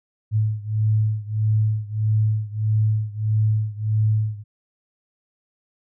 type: beating tone pair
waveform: sine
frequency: 107.4 / 109 Hz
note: A2 / A2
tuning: -41 / -16 cents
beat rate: 1.6 Hz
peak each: -20 / -22 dBFS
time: 0.31-4.44 s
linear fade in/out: 50 ms
effects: none